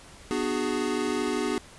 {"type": "chord", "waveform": "square", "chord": "G# half-diminished seventh", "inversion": "first", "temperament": "equal with one note detuned", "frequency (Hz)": [246.9, 299.7, 370, 415.3], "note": ["B3", "D4", "F#4", "G#4"], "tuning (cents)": [0, 35, 0, 0], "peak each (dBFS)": -32, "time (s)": [0.31, 1.58], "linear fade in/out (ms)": 0, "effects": ["pink hiss -49 dBFS RMS until 1.78 s", "resampled to 24000 Hz"]}